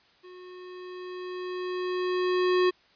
square tone with level ramp, 364.1 Hz, F#4, 28 cents flat, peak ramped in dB -46 to -20 dBFS, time 0.23-2.71 s, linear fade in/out 20 ms, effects white hiss -61 dBFS RMS until 2.95 s + resampled to 11025 Hz

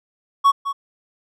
triangle tone with echo, 1114 Hz, C#6, 8 cents sharp, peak -8 dBFS, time 0.44-0.52 s, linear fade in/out 20 ms, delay 210 ms, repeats 1, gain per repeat -11 dB, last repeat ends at 0.73 s, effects none

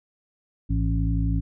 harmonic tone with a mistuned harmonic, 55 Hz, A1, in tune, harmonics 1 / 2 / 3 / 5, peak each -23 / -26 / -28 / -30 dBFS, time 0.69-1.41 s, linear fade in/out 20 ms, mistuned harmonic 2, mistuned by -48 cents, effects none

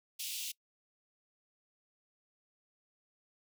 pink high-pass noise, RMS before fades -40 dBFS, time 0.19-0.52 s, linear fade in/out 10 ms, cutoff 2600 Hz, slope 48 dB/octave, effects noise-tail reverb RT60 0.1 s tail -23 dB re dry

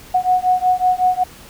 sine beating tone pair, 731 / 736.4 Hz, F#5 / F#5, -21 / -8 cents, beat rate 5.4 Hz, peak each -16 / -16 dBFS, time 0.14-1.24 s, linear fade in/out 10 ms, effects pink hiss -41 dBFS RMS until 1.49 s

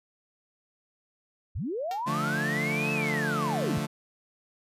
sine linear two-way sweep, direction up then down, 51.9 to 2630 to 51.9 Hz, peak -29 dBFS, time 1.55-3.79 s, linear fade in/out 10 ms, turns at 2.92 s
5% pulse tone with exponential decay, 460.2 Hz, A#4, 22 cents flat, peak -25 dBFS, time 1.91-2.07 s, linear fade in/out 1 ms, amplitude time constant 34 ms
sawtooth chord, D minor, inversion none, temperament equal, 146.83 / 174.61 / 220 Hz, D3 / F3 / A3, 0 / 0 / 0 cents, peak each -28 / -31 / -28 dBFS, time 2.06-3.87 s, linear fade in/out 20 ms
effects resampled to 32000 Hz

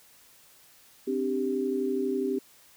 sine chord, C suspended second, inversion none, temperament equal, 261.6 / 293.7 / 392 Hz, C4 / D4 / G4, 0 / 0 / 0 cents, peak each -30 / -34 / -28 dBFS, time 1.07-2.39 s, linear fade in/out 10 ms, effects white hiss -57 dBFS RMS until 2.76 s

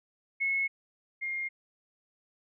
sine tone pair in turn, 2185 / 2125 Hz, C#7 / C7, -26 / +26 cents, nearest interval unison, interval 48 cents, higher first, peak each -26 / -31 dBFS, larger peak first, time 0.4-0.68 / 1.21-1.49 s, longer neither, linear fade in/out 20 ms, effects none

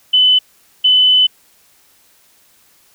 sine tone pair in turn, 3014 / 3014 Hz, F#7 / F#7, +31 / +31 cents, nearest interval unison, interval 0 cents, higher neither, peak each -7 dBFS, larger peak neither, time 0.13-0.39 / 0.84-1.27 s, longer second, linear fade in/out 10 ms, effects white hiss -52 dBFS RMS until 2.94 s

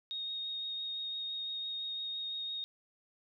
sine tone with vibrato, 3726 Hz, A#7, 2 cents flat, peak -36 dBFS, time 0.11-2.64 s, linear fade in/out 0 ms, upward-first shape triangle, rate 5.9 Hz, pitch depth 11 cents each way, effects none

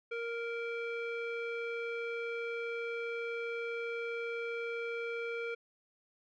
square tone with low-pass filter, 466.2 Hz, A#4, in tune, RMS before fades -38 dBFS, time 0.11-5.55 s, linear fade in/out 10 ms, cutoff 2200 Hz, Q 3.2, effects none

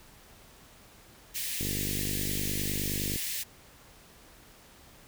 white high-pass noise, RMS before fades -34 dBFS, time 1.34-3.44 s, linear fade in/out 20 ms, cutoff 1700 Hz, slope 96 dB/octave
click train, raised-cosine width 3 ms, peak -22 dBFS, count 78, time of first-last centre 1.61-3.159 s, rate 49.7 Hz
effects pink hiss -55 dBFS RMS until 5.07 s

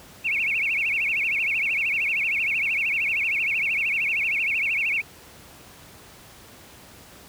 sine tone with vibrato, 2444 Hz, D#7, 32 cents flat, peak -21 dBFS, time 0.24-5.02 s, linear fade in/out 20 ms, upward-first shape sine, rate 13 Hz, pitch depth 210 cents each way, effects pink hiss -47 dBFS RMS until 7.28 s + high-pass 60 Hz 12 dB/octave

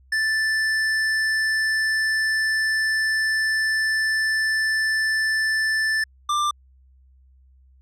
square tone pair in turn, 1760 / 1185.8 Hz, A6 / D6, 0 / +16 cents, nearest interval perfect fifth, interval 684 cents, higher first, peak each -20 dBFS, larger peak neither, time 0.12-6.04 / 6.29-6.51 s, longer first, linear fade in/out 5 ms, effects added 65 Hz sine -51 dBFS peak until 7.81 s + low-pass 8000 Hz 12 dB/octave

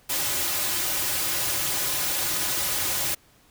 white noise with comb filter, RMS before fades -26 dBFS, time 0.09-3.15 s, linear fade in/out 10 ms, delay 4.4 ms, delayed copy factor -0.7, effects pink hiss -58 dBFS RMS until 3.5 s

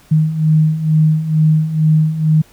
sine beating tone pair, 154.5 / 156.7 Hz, D#3 / D#3, -12 / +13 cents, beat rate 2.2 Hz, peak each -16 / -11 dBFS, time 0.11-2.42 s, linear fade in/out 10 ms, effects pink hiss -48 dBFS RMS until 2.52 s

